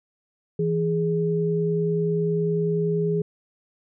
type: tone pair together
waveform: sine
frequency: 164.81 / 415.7 Hz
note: E3 / G#4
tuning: 0 / +2 cents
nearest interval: octave + major third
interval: 1602 cents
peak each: -23 dBFS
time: 0.59-3.22 s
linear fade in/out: 5 ms
effects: none